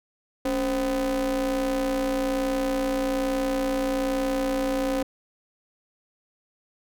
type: ring-modulated tone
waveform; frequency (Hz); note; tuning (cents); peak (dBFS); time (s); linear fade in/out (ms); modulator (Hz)
square; 123.47; B2; 0; -21; 0.45-5.03; 5; 401
effects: none